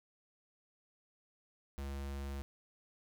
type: tone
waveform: square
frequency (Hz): 69.3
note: C#2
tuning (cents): 0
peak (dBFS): -40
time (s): 1.78-2.42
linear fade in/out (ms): 0
effects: none